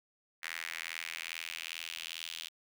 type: tone with high-pass filter sweep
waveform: square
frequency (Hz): 41.2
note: E1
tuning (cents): 0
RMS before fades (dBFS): -42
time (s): 0.42-2.49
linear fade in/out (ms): 20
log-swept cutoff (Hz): 1900 to 3200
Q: 2.8
effects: none